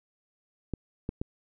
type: clicks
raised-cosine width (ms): 3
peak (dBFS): -18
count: 3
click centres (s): 0.737 / 1.091 / 1.215
effects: none